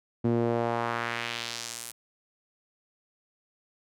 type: tone with band-pass filter sweep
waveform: sawtooth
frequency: 117.3 Hz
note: A#2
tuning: 11 cents sharp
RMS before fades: -30 dBFS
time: 0.24-1.92 s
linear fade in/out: 10 ms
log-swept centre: 270 to 11000 Hz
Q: 1.4
effects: none